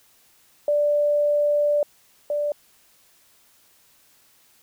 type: tone pair in turn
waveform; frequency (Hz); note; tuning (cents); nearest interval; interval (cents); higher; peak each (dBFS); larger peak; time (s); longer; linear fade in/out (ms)
sine; 587.3 / 587.3; D5 / D5; 0 / 0; unison; 0; neither; -17 / -21; first; 0.68-1.83 / 2.3-2.52; first; 2
effects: white hiss -58 dBFS RMS until 4.62 s